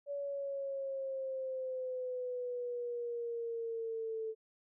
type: exponential sweep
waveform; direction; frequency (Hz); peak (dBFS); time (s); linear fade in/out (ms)
sine; down; 570 to 440; -36; 0.06-4.35; 50
effects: none